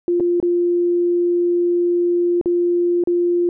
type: tone with dropouts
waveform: sine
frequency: 349.2 Hz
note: F4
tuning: in tune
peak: -14 dBFS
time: 0.08-3.49 s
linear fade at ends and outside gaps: 1 ms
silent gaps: 0.199-0.205 / 0.401-0.427 / 2.413-2.458 / 3.038-3.073 s
effects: none